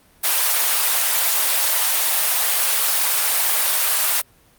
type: high-pass noise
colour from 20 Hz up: white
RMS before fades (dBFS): -18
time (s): 0.23-4.22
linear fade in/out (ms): 20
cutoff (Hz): 570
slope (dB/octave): 24
effects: pink hiss -54 dBFS RMS until 4.58 s + Opus 32 kbps

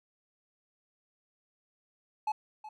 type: tone with echo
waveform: triangle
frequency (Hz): 857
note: A5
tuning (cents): -46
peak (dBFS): -26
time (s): 2.27-2.32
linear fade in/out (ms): 5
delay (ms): 370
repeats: 1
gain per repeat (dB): -14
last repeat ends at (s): 2.69
effects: none

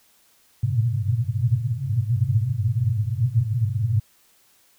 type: band-pass noise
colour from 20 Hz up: pink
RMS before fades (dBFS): -22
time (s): 0.63-4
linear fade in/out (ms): 5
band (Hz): 100 to 130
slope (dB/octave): 96
effects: white hiss -59 dBFS RMS until 4.78 s

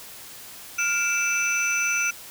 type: tone cluster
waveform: sine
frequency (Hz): 1406 / 2330 / 2652 / 5980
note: F6 / D7 / E7 / F#8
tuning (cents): +11 / -14 / +10 / +17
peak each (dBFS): -26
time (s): 0.78-2.11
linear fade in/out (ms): 10
effects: tanh soft clip ceiling -14 dBFS + white hiss -42 dBFS RMS until 2.3 s

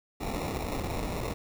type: noise with sample-and-hold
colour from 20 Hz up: pink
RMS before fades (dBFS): -33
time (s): 0.2-1.34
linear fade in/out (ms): 10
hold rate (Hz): 1575
effects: none

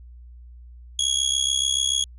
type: tone with amplitude modulation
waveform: 25% pulse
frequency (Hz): 3322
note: G#7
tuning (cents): 0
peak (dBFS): -13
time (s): 0.99-2.04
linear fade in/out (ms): 2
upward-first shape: sine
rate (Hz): 66.9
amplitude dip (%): 85
effects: added 60 Hz sine -41 dBFS peak until 2.18 s + resampled to 24000 Hz

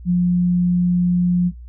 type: tone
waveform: sine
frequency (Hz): 177.5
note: F3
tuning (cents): +28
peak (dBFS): -13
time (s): 0.05-1.52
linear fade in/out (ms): 50
effects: noise-tail reverb RT60 0.1 s tail -18 dB re dry + added 60 Hz sine -34 dBFS peak until 1.68 s

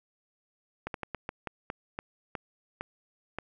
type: slowing click train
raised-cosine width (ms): 0.5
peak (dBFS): -19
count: 11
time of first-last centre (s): 0.87-3.386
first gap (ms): 72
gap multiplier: 1.26
effects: none

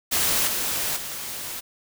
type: noise with level steps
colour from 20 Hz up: white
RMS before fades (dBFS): -22 / -26 / -33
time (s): 0.11-1.61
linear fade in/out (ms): 20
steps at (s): 0.47 / 0.96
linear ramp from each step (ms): 10
effects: none

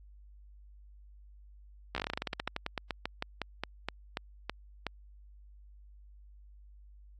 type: slowing click train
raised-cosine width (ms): 0.3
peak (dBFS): -17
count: 27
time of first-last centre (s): 1.95-4.867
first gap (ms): 14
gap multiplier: 1.14
effects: added 50 Hz sine -52 dBFS peak until 7.19 s + AAC 32 kbps

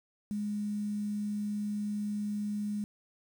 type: tone with quantisation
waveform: sine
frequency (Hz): 207.7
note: G#3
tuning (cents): 0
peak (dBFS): -31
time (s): 0.31-2.84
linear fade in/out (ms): 0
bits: 9
effects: none

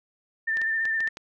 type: tone with vibrato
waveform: sine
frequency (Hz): 1792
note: A6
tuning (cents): +31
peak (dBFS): -23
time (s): 0.47-1.09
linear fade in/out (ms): 10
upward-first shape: triangle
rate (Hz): 15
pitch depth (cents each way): 32
type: clicks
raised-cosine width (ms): 0.2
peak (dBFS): -21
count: 6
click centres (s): 0.571 / 0.616 / 0.854 / 1.005 / 1.075 / 1.171
effects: none

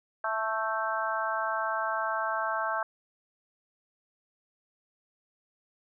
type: harmonic tone with a mistuned harmonic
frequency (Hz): 220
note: A3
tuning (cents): 0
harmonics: 3 / 4 / 5 / 6 / 7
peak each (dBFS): -34 / -34 / -34 / -34 / -34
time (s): 0.24-2.83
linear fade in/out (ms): 2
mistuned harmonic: 7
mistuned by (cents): +20
effects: none

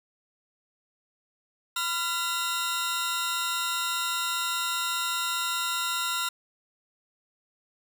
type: tone cluster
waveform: sawtooth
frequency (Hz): 1002 / 1380 / 3735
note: B5 / F6 / A#7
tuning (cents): +25 / -21 / +3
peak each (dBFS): -32 / -26 / -28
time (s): 1.76-6.29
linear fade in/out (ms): 5
effects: none

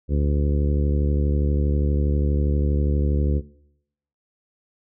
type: harmonic tone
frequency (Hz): 72.4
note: D2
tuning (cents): -24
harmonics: 1 / 2 / 3 / 4 / 5 / 6 / 7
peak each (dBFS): -19 / -25 / -29 / -31 / -33 / -35 / -36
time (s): 0.08-3.42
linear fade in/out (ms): 50
effects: noise-tail reverb RT60 0.8 s tail -21 dB re dry

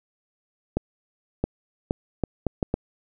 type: accelerating click train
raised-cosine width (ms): 2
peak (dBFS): -9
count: 7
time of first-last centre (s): 0.77-2.741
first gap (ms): 670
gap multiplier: 0.7
effects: none

